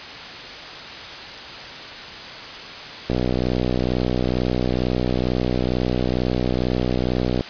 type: click train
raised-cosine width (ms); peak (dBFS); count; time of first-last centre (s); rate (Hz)
2; -8; 269; 3.1-7.409; 62.2
effects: white hiss -34 dBFS RMS until 7.49 s + resampled to 11025 Hz